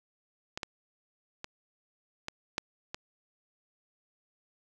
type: clicks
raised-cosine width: 0.2 ms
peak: -18 / -17 / -21 / -18 / -12 / -19 dBFS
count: 6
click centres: 0.575 / 0.632 / 1.444 / 2.284 / 2.581 / 2.945 s
effects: none